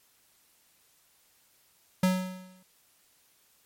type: tone with exponential decay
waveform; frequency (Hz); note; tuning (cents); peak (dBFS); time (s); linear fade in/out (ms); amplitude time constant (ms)
square; 185; F#3; 0; -20; 2.03-2.63; 5; 130
effects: white hiss -65 dBFS RMS until 3.65 s + MP3 64 kbps